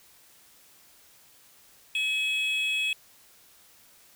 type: tone pair together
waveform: triangle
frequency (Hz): 2555 / 3347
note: D#7 / G#7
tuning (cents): +45 / +13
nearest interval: perfect fourth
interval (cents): 468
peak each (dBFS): -24 / -28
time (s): 1.95-2.93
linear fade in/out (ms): 2
effects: tanh soft clip ceiling -18 dBFS + white hiss -57 dBFS RMS until 4.15 s